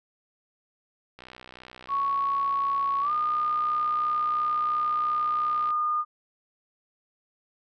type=click train; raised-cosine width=0.3 ms; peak=-28 dBFS; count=285; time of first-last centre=1.19-5.705 s; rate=62.9 Hz
type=tone with pitch glide; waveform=sine; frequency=1111 to 1218.6 Hz; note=C#6 to D#6; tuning=+4 to -36 cents; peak=-23 dBFS; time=1.88-6.05 s; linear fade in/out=50 ms; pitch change=+160 cents; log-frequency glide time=3.01-3.12 s
effects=none